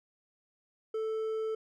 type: tone with hard clipping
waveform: triangle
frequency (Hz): 440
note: A4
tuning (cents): 0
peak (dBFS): -32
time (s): 0.94-1.55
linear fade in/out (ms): 5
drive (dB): 7
effects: none